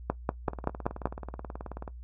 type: two click trains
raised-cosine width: 1 ms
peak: -24 / -12 dBFS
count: 27 / 6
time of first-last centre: 0.48-1.878 / 0.1-1.056 s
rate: 18.6 / 5.23 Hz
effects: noise-tail reverb RT60 0.1 s tail -18 dB re dry + added 60 Hz sine -41 dBFS peak until 2.03 s